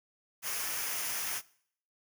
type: noise with comb filter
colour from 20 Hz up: white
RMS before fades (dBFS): -35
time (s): 0.42-1.42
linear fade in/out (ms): 50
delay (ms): 0.25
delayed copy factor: -0.55
effects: noise-tail reverb RT60 0.6 s tail -21 dB re dry